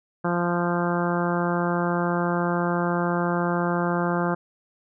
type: harmonic tone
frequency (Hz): 174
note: F3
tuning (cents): -6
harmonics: 1 / 2 / 3 / 4 / 5 / 6 / 7 / 8 / 9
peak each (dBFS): -25 / -28 / -30 / -31 / -32 / -33 / -33 / -34 / -35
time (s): 0.24-4.35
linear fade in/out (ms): 10
effects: none